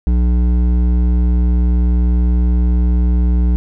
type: tone with hard clipping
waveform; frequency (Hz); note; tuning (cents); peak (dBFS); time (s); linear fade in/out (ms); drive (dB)
sine; 60.3; B1; -41; -12; 0.07-3.56; 0; 10
effects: none